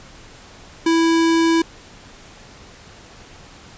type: tone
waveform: square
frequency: 329.6 Hz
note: E4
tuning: in tune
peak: -14 dBFS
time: 0.86-1.62 s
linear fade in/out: 5 ms
effects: pink hiss -43 dBFS RMS until 3.77 s + resampled to 16000 Hz